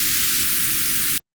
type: band-stop noise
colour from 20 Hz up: white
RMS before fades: -19 dBFS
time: 0-1.18 s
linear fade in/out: 2 ms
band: 350 to 1300 Hz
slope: 48 dB/octave
effects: Opus 32 kbps